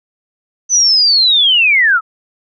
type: linear sweep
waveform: sine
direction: down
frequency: 6090 to 1244.5 Hz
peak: -7 dBFS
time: 0.69-2.01 s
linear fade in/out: 50 ms
effects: none